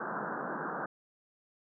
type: band-pass noise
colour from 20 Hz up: white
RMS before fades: -37 dBFS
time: 0-0.86 s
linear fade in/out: 5 ms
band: 140 to 1600 Hz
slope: 96 dB/octave
effects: none